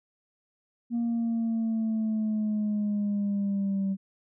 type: exponential sweep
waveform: sine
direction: down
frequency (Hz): 236.3 to 193.2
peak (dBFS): -23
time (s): 0.9-3.97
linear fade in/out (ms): 50
effects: tanh soft clip ceiling -23 dBFS